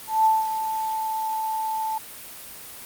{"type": "tone with ADSR envelope", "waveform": "sine", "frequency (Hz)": 880, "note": "A5", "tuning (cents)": 0, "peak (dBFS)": -14, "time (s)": [0.07, 1.98], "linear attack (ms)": 180, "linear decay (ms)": 200, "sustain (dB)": -10, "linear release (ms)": 4, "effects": ["white hiss -40 dBFS RMS until 2.85 s", "Opus 32 kbps"]}